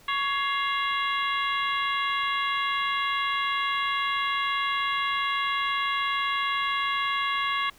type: harmonic tone with a mistuned harmonic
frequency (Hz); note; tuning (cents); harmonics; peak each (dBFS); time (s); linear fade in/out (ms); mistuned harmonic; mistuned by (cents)
558; C#5; +11; 2 / 3 / 4 / 5 / 6 / 7; -27 / -33 / -31 / -34 / -34 / -40; 0.08-7.7; 5; 4; -95
effects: pink hiss -55 dBFS RMS until 7.78 s